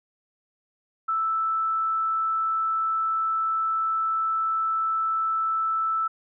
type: tone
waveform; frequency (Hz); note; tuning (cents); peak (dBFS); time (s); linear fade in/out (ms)
sine; 1318.5; E6; 0; -22; 1.08-6.08; 10
effects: none